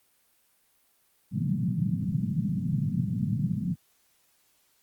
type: band-pass noise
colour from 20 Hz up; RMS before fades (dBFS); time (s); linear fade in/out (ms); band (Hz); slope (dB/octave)
white; -28; 1.31-3.76; 50; 110 to 210; 48
effects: white hiss -67 dBFS RMS until 4.82 s + Opus 32 kbps